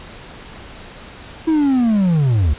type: linear sweep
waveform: triangle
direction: down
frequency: 327.6 to 65.41 Hz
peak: -10 dBFS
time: 1.47-2.54 s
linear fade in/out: 10 ms
effects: pink hiss -37 dBFS RMS until 2.58 s + resampled to 8000 Hz